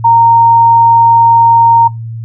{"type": "tone", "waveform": "sine", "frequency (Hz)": 925, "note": "A#5", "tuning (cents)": -14, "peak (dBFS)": -3, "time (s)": [0.04, 1.88], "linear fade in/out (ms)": 10, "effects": ["noise-tail reverb RT60 0.2 s tail -23 dB re dry", "added 114 Hz sine -19 dBFS peak until 2.24 s"]}